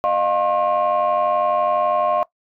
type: tone cluster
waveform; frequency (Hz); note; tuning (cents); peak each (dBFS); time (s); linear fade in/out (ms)
sine; 612 / 704 / 1074; D#5 / F5 / C6; -29 / +14 / +45; -19; 0.04-2.23; 0
effects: noise-tail reverb RT60 0.1 s tail -19 dB re dry + tanh soft clip ceiling -11 dBFS